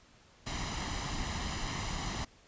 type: noise with comb filter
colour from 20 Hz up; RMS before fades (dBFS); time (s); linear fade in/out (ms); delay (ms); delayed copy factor
pink; -36; 0.46-2.25; 10; 1; +0.55
effects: pink hiss -61 dBFS RMS until 2.47 s + resampled to 16000 Hz